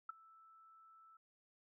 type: tone with ADSR envelope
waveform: sine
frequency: 1318.5 Hz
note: E6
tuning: in tune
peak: -38 dBFS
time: 0.09-1.17 s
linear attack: 5 ms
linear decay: 12 ms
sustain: -23 dB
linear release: 4 ms
effects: none